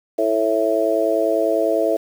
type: harmonic tone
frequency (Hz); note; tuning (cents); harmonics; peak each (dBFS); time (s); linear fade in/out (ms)
110; A2; 0; 3 / 4 / 5 / 6; -23 / -22 / -22 / -19; 0.18-1.97; 10
effects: 7-bit